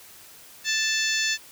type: harmonic tone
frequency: 880 Hz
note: A5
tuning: in tune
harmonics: 2 / 3 / 4 / 5 / 6 / 7 / 8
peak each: -27 / -29 / -30 / -31 / -32 / -32 / -33 dBFS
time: 0.64-1.38 s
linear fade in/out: 50 ms
effects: white hiss -48 dBFS RMS until 1.51 s